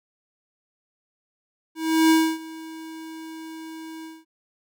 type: tone with ADSR envelope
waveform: square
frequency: 321.1 Hz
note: E4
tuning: 45 cents flat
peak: -14 dBFS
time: 1.75-4.25 s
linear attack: 350 ms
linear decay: 280 ms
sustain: -22 dB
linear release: 210 ms
effects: none